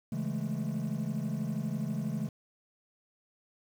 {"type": "chord", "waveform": "triangle", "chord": "A major seventh", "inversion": "first", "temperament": "equal", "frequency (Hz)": [138.59, 164.81, 207.7, 220], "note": ["C#3", "E3", "G#3", "A3"], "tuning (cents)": [0, 0, 0, 0], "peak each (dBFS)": -34, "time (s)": [0.12, 2.29], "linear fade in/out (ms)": 5, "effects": ["tanh soft clip ceiling -23 dBFS", "9-bit"]}